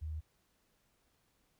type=tone; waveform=sine; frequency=77.78 Hz; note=D#2; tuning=in tune; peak=-37 dBFS; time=0.01-0.21 s; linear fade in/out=20 ms; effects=pink hiss -75 dBFS RMS until 1.59 s